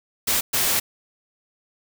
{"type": "noise bursts at uneven times", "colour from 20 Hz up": "white", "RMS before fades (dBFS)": -21, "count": 2, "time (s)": [[0.27, 0.41], [0.53, 0.8]], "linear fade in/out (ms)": 10, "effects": []}